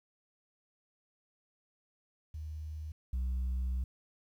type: tone pair in turn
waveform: sine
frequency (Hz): 77.3 / 63.26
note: D#2 / B1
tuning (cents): -11 / +42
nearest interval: minor third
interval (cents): 347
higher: first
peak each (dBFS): -38 / -28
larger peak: second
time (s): 2.34-2.92 / 3.13-3.84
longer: second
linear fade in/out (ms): 5
effects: tanh soft clip ceiling -30 dBFS + 11-bit